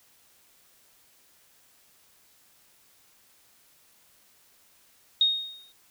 sine tone with exponential decay, 3722 Hz, A#7, 3 cents flat, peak -16 dBFS, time 5.21-5.72 s, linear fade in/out 2 ms, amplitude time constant 110 ms, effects white hiss -61 dBFS RMS until 5.9 s

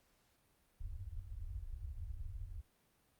pink low-pass noise, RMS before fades -45 dBFS, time 0.8-2.62 s, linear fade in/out 10 ms, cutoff 100 Hz, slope 96 dB/octave, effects pink hiss -74 dBFS RMS until 3.19 s + Opus 48 kbps

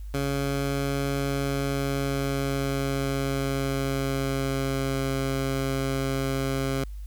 15% pulse tone with pitch glide, 139.2 to 135.24 Hz, C#3 to C#3, +8 to -42 cents, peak -19 dBFS, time 0.14-6.84 s, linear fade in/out 2 ms, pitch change -50 cents, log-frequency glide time 1.12-5.09 s, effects added 50 Hz sine -34 dBFS peak until 7.06 s + white hiss -61 dBFS RMS until 7.06 s

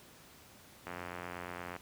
click train, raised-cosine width 0.5 ms, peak -26 dBFS, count 80, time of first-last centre 0.87-1.764 s, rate 88.4 Hz, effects pink hiss -57 dBFS RMS until 1.81 s + high-pass 80 Hz 12 dB/octave

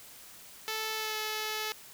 5% pulse tone with pitch glide, 438 to 431.7 Hz, A4 to A4, -8 to -33 cents, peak -21 dBFS, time 0.68-1.72 s, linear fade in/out 0 ms, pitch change -25 cents, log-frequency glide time 0.95-1.16 s, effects white hiss -51 dBFS RMS until 1.93 s

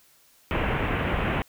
pink low-pass noise, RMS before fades -26 dBFS, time 0.51-1.42 s, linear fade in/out 0 ms, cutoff 2900 Hz, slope 48 dB/octave, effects white hiss -59 dBFS RMS until 1.48 s

